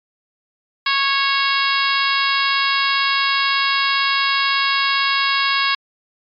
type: harmonic tone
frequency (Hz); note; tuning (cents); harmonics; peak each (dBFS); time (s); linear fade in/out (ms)
551; C#5; -11; 2 / 3 / 4 / 5 / 6 / 7 / 8 / 9; -20 / -22 / -23 / -24 / -25 / -25 / -26 / -27; 0.86-5.75; 5
effects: MP3 96 kbps